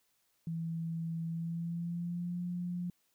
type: tone with pitch glide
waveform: sine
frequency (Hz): 164.81 to 176.64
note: E3 to F3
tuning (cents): 0 to +20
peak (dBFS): -34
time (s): 0.47-2.9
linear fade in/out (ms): 2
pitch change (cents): +120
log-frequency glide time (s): 1.27-2.42
effects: white hiss -75 dBFS RMS until 3.14 s